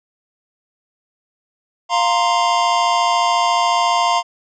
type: chord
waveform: square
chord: F suspended fourth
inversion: none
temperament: equal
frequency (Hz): 698.5 / 932.3 / 1046.5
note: F5 / Bb5 / C6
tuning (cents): 0 / 0 / 0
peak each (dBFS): -19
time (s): 1.89-4.23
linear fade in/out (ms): 50
effects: resampled to 16000 Hz